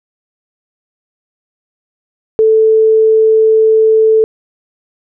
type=tone; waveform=sine; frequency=440 Hz; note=A4; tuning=in tune; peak=-5 dBFS; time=2.39-4.24 s; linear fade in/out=0 ms; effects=none